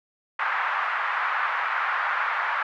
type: band-pass noise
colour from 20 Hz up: white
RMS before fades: -26 dBFS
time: 0.39-2.63 s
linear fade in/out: 5 ms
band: 910 to 1700 Hz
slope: 24 dB/octave
effects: none